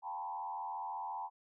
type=tone with frequency modulation; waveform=sine; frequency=886 Hz; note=A5; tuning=12 cents sharp; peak=-38 dBFS; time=0.02-1.3 s; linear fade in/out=50 ms; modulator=85.4 Hz; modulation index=1.3; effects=none